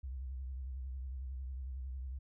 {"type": "tone with vibrato", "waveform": "sine", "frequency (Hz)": 65, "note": "C2", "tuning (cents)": -11, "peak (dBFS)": -39, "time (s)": [0.03, 2.19], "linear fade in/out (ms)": 10, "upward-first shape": "triangle", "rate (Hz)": 11, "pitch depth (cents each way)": 110, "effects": []}